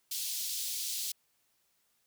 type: high-pass noise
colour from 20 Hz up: pink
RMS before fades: -36 dBFS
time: 0.11-1.12 s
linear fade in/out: 5 ms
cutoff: 3700 Hz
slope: 24 dB/octave
effects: white hiss -74 dBFS RMS until 2.06 s